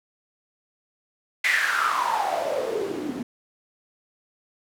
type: noise with band-pass filter sweep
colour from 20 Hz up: white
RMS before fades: -25 dBFS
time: 1.44-3.23 s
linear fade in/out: 5 ms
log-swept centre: 2100 to 240 Hz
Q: 7.5
effects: none